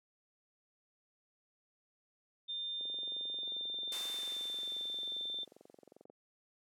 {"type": "tone with pitch glide", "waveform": "sine", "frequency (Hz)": [3600, 3565], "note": ["A7", "A7"], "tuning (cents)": [39, 22], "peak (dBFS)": -37, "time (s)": [2.48, 5.45], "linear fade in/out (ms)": 20, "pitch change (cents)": -17, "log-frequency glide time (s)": [3.36, 4.52]}
{"type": "click train", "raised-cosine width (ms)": 2, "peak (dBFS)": -37, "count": 75, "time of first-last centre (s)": [2.81, 6.099], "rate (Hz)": 22.5}
{"type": "noise with exponential decay", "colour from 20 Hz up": "white", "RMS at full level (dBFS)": -42, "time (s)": [3.92, 6.04], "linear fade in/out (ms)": 0, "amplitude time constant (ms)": 460}
{"effects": ["high-pass 400 Hz 12 dB/octave", "low-pass 11000 Hz 12 dB/octave"]}